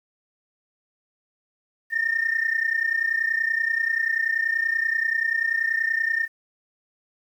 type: tone pair together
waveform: sine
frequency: 1800.6 / 1831 Hz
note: A6 / A#6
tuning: +39 / -32 cents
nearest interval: unison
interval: 29 cents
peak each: -23 dBFS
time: 1.9-6.28 s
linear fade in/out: 50 ms
effects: tanh soft clip ceiling -14 dBFS + 9-bit